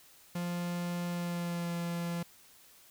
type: tone with pitch glide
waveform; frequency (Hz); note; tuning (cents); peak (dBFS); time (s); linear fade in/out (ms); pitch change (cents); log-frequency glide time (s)
45% pulse; 174.61 to 171.41; F3 to F3; 0 to -32; -33; 0.35-2.23; 5; -32; 1.08-1.73
effects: white hiss -59 dBFS RMS until 2.9 s